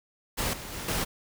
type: noise with level steps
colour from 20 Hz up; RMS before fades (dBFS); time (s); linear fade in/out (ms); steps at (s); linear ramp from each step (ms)
pink; -29 / -40 / -37 / -29; 0.37-1.05; 20; 0.53 / 0.72 / 0.88; 5
effects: none